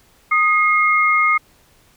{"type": "tone pair together", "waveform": "sine", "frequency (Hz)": [1243, 2144], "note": ["D#6", "C7"], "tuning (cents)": [-2, 42], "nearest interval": "major sixth", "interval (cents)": 944, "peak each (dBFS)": -15, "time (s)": [0.31, 1.38], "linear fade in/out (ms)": 10, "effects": ["pink hiss -54 dBFS RMS until 1.96 s"]}